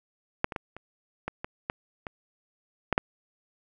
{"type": "clicks", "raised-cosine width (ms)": 0.5, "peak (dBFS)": [-7, -20, -16, -26, -16, -18, -13, -20, -9, -6], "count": 10, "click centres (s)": [0.444, 0.522, 0.562, 0.766, 1.28, 1.445, 1.699, 2.068, 2.927, 2.979], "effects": []}